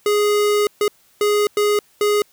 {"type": "tone bursts at uneven times", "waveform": "square", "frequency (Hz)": 415.3, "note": "G#4", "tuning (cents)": 0, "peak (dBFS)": -15, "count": 5, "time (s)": [[0.06, 0.67], [0.81, 0.88], [1.21, 1.47], [1.57, 1.79], [2.01, 2.22]], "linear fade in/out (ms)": 2, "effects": ["white hiss -56 dBFS RMS until 2.32 s"]}